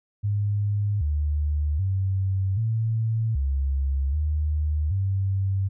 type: tone with pitch steps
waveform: sine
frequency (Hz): 102.7 / 74.4 / 95.8 / 112.1 / 68.3 / 75.9 / 96.8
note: G#2 / D2 / G2 / A2 / C#2 / D#2 / G2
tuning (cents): -19 / +23 / -39 / +33 / -25 / -42 / -21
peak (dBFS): -21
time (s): 0.23-5.69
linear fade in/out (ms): 20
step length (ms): 780
effects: none